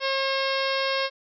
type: harmonic tone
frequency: 539 Hz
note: C#5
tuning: 49 cents flat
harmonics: 1 / 2 / 3 / 4 / 5 / 6 / 7 / 8 / 9 / 10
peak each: -27 / -30 / -32 / -33 / -34 / -35 / -35 / -36 / -37 / -37 dBFS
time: 0-1.1 s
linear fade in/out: 50 ms
effects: none